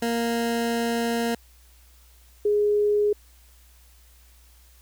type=tone pair in turn; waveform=20% pulse / sine; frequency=233.1 / 415.3 Hz; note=A#3 / G#4; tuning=0 / 0 cents; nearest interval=minor seventh; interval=1000 cents; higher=second; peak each=-18 dBFS; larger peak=neither; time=0.02-1.35 / 2.45-3.13 s; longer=first; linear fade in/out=5 ms; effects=added 60 Hz sine -52 dBFS peak until 4.81 s + white hiss -58 dBFS RMS until 4.81 s